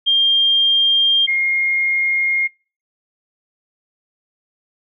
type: tone pair in turn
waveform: sine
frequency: 3200 / 2136 Hz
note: G7 / C7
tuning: +35 / +35 cents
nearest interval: perfect fifth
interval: 700 cents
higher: first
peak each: -11 / -14 dBFS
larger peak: first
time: 0.06-1.27 / 1.27-2.48 s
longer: neither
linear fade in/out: 20 ms
effects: noise-tail reverb RT60 0.4 s tail -25 dB re dry